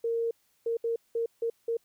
sine tone bursts at uneven times, 461.7 Hz, A#4, 17 cents flat, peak -26 dBFS, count 6, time 0.04-0.31 / 0.66-0.77 / 0.84-0.96 / 1.15-1.26 / 1.42-1.5 / 1.68-1.77 s, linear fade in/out 5 ms, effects white hiss -70 dBFS RMS until 1.84 s

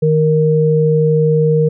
sine tone pair together, 155.56 / 466.2 Hz, D#3 / A#4, 0 / 0 cents, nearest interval octave + perfect fifth, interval 1900 cents, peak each -12 dBFS, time 0.02-1.69 s, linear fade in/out 10 ms, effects none

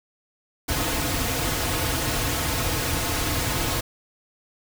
pink noise with comb filter, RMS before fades -25 dBFS, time 0.68-3.81 s, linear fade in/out 10 ms, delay 5.1 ms, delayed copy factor -0.7, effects none

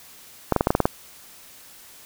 clicks, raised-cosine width 1 ms, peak -3 dBFS, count 8, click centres 0.523 / 0.563 / 0.609 / 0.671 / 0.705 / 0.751 / 0.803 / 0.855 s, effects white hiss -47 dBFS RMS until 2.05 s

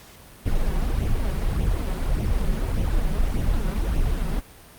brown noise with flanger, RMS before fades -22 dBFS, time 0.45-4.41 s, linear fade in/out 20 ms, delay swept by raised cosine 0.31 to 5.41 ms, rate 1.7 Hz, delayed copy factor +0.65, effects pink hiss -47 dBFS RMS until 4.78 s + Opus 48 kbps

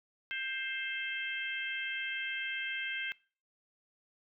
harmonic tone, 527 Hz, C5, 12 cents sharp, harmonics 3 / 4 / 5 / 6, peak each -39 / -40 / -41 / -42 dBFS, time 0.31-3.12 s, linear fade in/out 0 ms, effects noise-tail reverb RT60 0.4 s tail -22 dB re dry

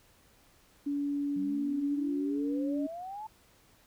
sine tone, 285.5 Hz, D4, 49 cents flat, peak -29 dBFS, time 0.86-2.87 s, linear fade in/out 10 ms
sine exponential sweep, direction up, 185 to 888 Hz, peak -38 dBFS, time 1.36-3.27 s, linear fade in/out 5 ms
effects pink hiss -63 dBFS RMS until 3.86 s

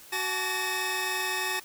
sawtooth tone cluster, 373.3 / 863 / 1145 / 1838 / 2566 Hz, F#4 / A5 / D6 / A#6 / E7, +15 / -34 / -44 / -25 / -47 cents, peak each -33 / -31 / -35 / -28 / -31 dBFS, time 0.12-1.6 s, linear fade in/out 10 ms, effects white hiss -50 dBFS RMS until 1.64 s

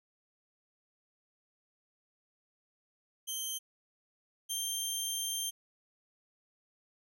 15% pulse tone pair in turn, 3135 / 3164 Hz, G7 / G7, -1 / +15 cents, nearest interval unison, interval 16 cents, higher second, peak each -28 / -26 dBFS, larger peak second, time 3.27-3.59 / 4.49-5.51 s, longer second, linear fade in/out 20 ms, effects none

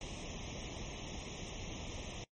pink noise with comb filter, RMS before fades -44 dBFS, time 0.01-2.24 s, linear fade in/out 2 ms, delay 0.33 ms, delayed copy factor +0.95, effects noise-tail reverb RT60 0.1 s tail -20 dB re dry + MP3 32 kbps

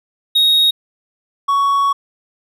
triangle tone pair in turn, 3757 / 1117 Hz, A#7 / C#6, +13 / +13 cents, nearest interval octave + major sixth, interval 2100 cents, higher first, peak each -8 / -10 dBFS, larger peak first, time 0.35-0.71 / 1.48-1.93 s, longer second, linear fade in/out 10 ms, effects none

